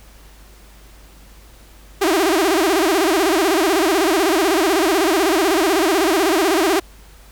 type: tone with vibrato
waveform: sawtooth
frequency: 354.1 Hz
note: F4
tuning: 24 cents sharp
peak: -10 dBFS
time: 2.01-6.8 s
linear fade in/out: 10 ms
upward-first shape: sine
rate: 16 Hz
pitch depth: 240 cents each way
effects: added 50 Hz sine -43 dBFS peak until 7.31 s + pink hiss -48 dBFS RMS until 7.31 s